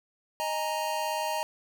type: chord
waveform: square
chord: D# suspended fourth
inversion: none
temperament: equal with one note detuned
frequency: 622.3 / 834.9 / 932.3 Hz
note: D#5 / G#5 / A#5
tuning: 0 / +9 / 0 cents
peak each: -34 / -36 / -32 dBFS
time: 0.4-1.43 s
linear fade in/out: 0 ms
effects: none